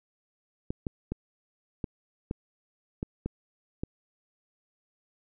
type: clicks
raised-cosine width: 3 ms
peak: -18 dBFS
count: 8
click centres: 0.705 / 0.868 / 1.12 / 1.842 / 2.311 / 3.029 / 3.26 / 3.835 s
effects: none